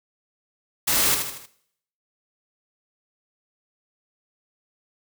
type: noise with echo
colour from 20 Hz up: white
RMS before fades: -21 dBFS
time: 0.87-1.15 s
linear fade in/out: 10 ms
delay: 78 ms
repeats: 4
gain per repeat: -6 dB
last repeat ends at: 1.462 s
effects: noise-tail reverb RT60 0.7 s tail -18 dB re dry